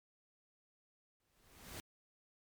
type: noise with exponential growth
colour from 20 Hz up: pink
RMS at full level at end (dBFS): -45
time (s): 1.2-1.8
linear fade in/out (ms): 0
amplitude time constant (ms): 130
effects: MP3 96 kbps